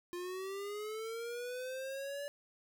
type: linear sweep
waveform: square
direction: up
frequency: 349.2 to 577 Hz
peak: -40 dBFS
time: 0.13-2.28 s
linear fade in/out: 0 ms
effects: none